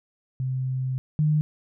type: tone pair in turn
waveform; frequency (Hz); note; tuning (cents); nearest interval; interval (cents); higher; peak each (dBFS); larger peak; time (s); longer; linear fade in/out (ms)
sine; 130 / 152.11; C3 / D#3; -11 / -39; minor third; 272; second; -24 / -18; second; 0.4-0.98 / 1.19-1.41; first; 0
effects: none